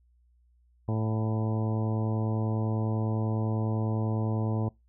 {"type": "harmonic tone with a mistuned harmonic", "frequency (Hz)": 110, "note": "A2", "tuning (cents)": 0, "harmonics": [1, 2, 3, 4, 5, 6, 7, 8, 9], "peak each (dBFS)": [-27, -33, -37, -39, -41, -43, -44, -45, -46], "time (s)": [0.88, 4.69], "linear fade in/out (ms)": 5, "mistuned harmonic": 7, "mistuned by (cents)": -31, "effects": ["noise-tail reverb RT60 0.2 s tail -24 dB re dry", "added 60 Hz sine -61 dBFS peak until 4.88 s"]}